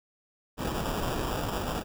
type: noise with sample-and-hold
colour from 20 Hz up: pink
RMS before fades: -31 dBFS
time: 0.57-1.84 s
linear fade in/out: 50 ms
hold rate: 2100 Hz
effects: none

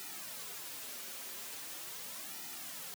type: noise with flanger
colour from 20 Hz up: white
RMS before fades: -45 dBFS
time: 0-2.94 s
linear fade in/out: 0 ms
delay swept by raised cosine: 1.8 to 6.6 ms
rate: 0.41 Hz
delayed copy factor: -0.9
effects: high-pass 150 Hz 12 dB/octave

